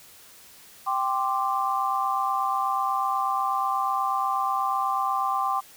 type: chord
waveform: sine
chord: G suspended fourth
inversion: none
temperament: equal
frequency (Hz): 784 / 1046.5 / 1174.7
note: G5 / C6 / D6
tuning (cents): 0 / 0 / 0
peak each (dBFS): -27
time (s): 0.86-5.61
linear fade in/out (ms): 20
effects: white hiss -50 dBFS RMS until 5.76 s